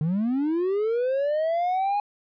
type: linear sweep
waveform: triangle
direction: up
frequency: 146.83 to 830.6 Hz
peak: -19 dBFS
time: 0.01-2 s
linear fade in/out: 2 ms
effects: tanh soft clip ceiling -15 dBFS + resampled to 11025 Hz